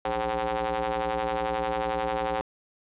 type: ring-modulated tone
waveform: sawtooth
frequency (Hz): 116.8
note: A#2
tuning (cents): +4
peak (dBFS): -19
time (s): 0.05-2.41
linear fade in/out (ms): 0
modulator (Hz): 648
effects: resampled to 8000 Hz + 10-bit